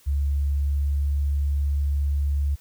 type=tone with pitch glide; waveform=sine; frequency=70.8 to 71.25 Hz; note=C#2 to C#2; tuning=+37 to +48 cents; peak=-20 dBFS; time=0.06-2.56 s; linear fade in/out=20 ms; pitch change=+11 cents; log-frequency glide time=0.31-1.31 s; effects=white hiss -56 dBFS RMS until 2.6 s